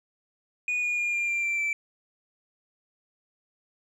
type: tone with pitch steps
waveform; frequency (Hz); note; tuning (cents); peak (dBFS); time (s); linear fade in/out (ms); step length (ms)
sine; 2462 / 2439 / 2417 / 2395 / 2373 / 2351 / 2329; D#7 / D#7 / D7 / D7 / D7 / D7 / D7; -19 / -35 / +49 / +33 / +17 / +1 / -15; -22; 0.68-1.73; 2; 150
effects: tanh soft clip ceiling -24 dBFS